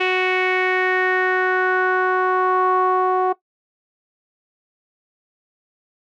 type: tone with low-pass filter sweep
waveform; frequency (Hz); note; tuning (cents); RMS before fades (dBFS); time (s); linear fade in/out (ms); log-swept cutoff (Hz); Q
sawtooth; 370; F#4; 0; -18; 0-3.33; 10; 2600 to 930; 4.3
effects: noise-tail reverb RT60 0.1 s tail -17 dB re dry